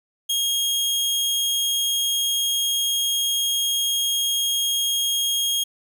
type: tone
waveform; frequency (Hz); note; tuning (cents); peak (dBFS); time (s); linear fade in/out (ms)
sawtooth; 3258; G#7; -34; -17; 0.29-5.64; 10
effects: none